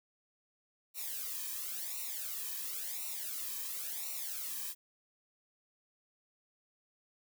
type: noise with flanger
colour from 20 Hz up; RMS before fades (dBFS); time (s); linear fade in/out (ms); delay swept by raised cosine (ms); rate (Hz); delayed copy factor
blue; -40; 0.94-4.75; 50; 0.61 to 1.45; 0.95; -1
effects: none